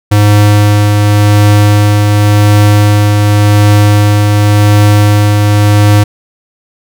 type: tone with tremolo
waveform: square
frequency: 103.83 Hz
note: G#2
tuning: in tune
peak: -3 dBFS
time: 0.11-6.04 s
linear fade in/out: 10 ms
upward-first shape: triangle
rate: 0.9 Hz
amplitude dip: 30%
effects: none